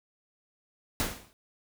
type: noise with exponential decay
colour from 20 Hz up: pink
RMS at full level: -26 dBFS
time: 1-1.33 s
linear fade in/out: 0 ms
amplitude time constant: 71 ms
effects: none